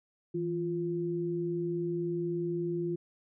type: tone pair together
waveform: sine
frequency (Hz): 164.05 / 347.6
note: E3 / F4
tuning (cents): -8 / -8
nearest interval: octave + minor second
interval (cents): 1300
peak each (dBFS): -35 / -31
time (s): 0.34-2.96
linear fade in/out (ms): 10
effects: none